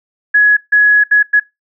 sine tone bursts at uneven times, 1681 Hz, G#6, 20 cents sharp, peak -5 dBFS, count 4, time 0.34-0.57 / 0.72-1.04 / 1.11-1.23 / 1.33-1.4 s, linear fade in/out 10 ms, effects noise-tail reverb RT60 0.2 s tail -23 dB re dry

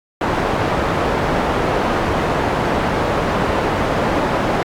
white low-pass noise, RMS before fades -18 dBFS, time 0.21-4.63 s, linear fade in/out 2 ms, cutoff 920 Hz, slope 12 dB/octave, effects AAC 64 kbps

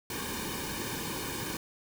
pink noise with comb filter, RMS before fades -36 dBFS, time 0.1-1.57 s, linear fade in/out 2 ms, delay 1.5 ms, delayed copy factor -0.8, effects none

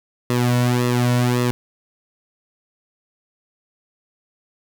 sawtooth tone with flanger, 122.7 Hz, B2, 11 cents flat, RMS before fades -18 dBFS, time 0.3-1.51 s, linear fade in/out 0 ms, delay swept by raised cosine 1.3 to 2.5 ms, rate 1.8 Hz, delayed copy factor -0.75, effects 8-bit

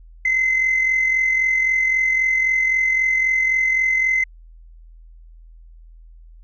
sine tone with amplitude modulation, 2057 Hz, C7, 30 cents flat, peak -12 dBFS, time 0.25-4.24 s, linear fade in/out 5 ms, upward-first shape sine, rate 43.8 Hz, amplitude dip 50%, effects tanh soft clip ceiling -11 dBFS + added 41 Hz sine -41 dBFS peak until 6.43 s

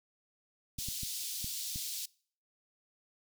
pink high-pass noise, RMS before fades -39 dBFS, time 0.78-2.06 s, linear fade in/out 10 ms, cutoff 3700 Hz, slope 24 dB/octave
clicks, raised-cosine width 5 ms, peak -30 dBFS, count 5, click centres 0.787 / 0.886 / 1.033 / 1.444 / 1.759 s
effects noise-tail reverb RT60 0.5 s tail -24 dB re dry

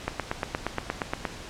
click train, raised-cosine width 0.5 ms, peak -11 dBFS, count 11, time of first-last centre 0.08-1.252 s, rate 8.53 Hz, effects pink hiss -41 dBFS RMS until 1.49 s + low-pass 7000 Hz 12 dB/octave

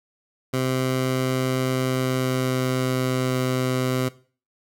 15% pulse tone with pitch glide, 129.7 to 128.43 Hz, C3 to C3, -15 to -32 cents, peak -15 dBFS, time 0.53-4.09 s, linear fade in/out 10 ms, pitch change -17 cents, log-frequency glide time 1.71-3.15 s, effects noise-tail reverb RT60 0.4 s tail -18 dB re dry

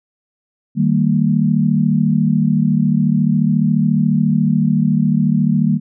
sine chord, Eb major, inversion none, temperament equal with one note detuned, 155.56 / 196 / 230.1 Hz, Eb3 / G3 / Bb3, 0 / 0 / -22 cents, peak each -16 dBFS, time 0.75-5.8 s, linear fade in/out 50 ms, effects none

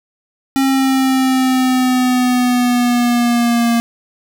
square exponential sweep, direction down, 270 to 233.1 Hz, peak -12 dBFS, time 0.56-3.8 s, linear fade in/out 0 ms, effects none

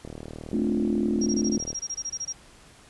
click train, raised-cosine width 2 ms, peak -24 dBFS, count 66, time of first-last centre 0.05-1.73 s, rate 38.7 Hz
sine chord, D minor seventh, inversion second, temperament equal with one note detuned, 218.4 / 261.6 / 293.7 / 349.2 Hz, A3 / C4 / D4 / F4, -13 / 0 / 0 / 0 cents, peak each -25 / -30 / -29 / -29 dBFS, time 0.53-1.58 s, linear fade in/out 2 ms
sine tone bursts, 5630 Hz, F8, 13 cents sharp, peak -28 dBFS, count 15, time 1.21-2.328 s, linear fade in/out 10 ms, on 54 ms, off 22 ms
effects pink hiss -52 dBFS RMS until 2.89 s + resampled to 24000 Hz

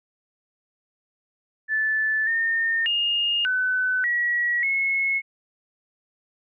sine tone with pitch steps, 1748 / 1824 / 2838 / 1508 / 1920 / 2181 Hz, A6 / A#6 / F7 / F#6 / B6 / C#7, -12 / -38 / +27 / +32 / -49 / -29 cents, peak -20 dBFS, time 1.68-5.22 s, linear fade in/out 50 ms, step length 590 ms, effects none

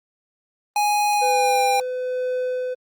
square tone with pitch glide, 830.6 to 799.5 Hz, G#5 to G5, 0 to +34 cents, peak -18 dBFS, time 0.76-1.8 s, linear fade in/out 2 ms, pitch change -66 cents, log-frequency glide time 1.13-1.61 s
triangle tone with tremolo, 505 Hz, B4, 39 cents sharp, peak -19 dBFS, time 1.21-2.75 s, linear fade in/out 20 ms, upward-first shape sine, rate 1.1 Hz, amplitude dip 30%
effects Opus 32 kbps

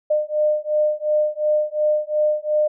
sine beating tone pair, 604 / 606.8 Hz, D5 / D#5, +48 / -44 cents, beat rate 2.8 Hz, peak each -20 dBFS, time 0.1-2.68 s, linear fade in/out 10 ms, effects none

